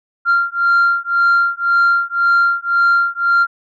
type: beating tone pair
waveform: sine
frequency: 1386 / 1387.9 Hz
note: F6 / F6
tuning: -14 / -11 cents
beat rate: 1.9 Hz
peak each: -13 dBFS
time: 0.25-3.47 s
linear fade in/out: 50 ms
effects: tanh soft clip ceiling -7 dBFS